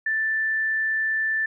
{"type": "tone", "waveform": "sine", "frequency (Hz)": 1765, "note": "A6", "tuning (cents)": 5, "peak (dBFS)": -21, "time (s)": [0.06, 1.46], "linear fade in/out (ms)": 5, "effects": []}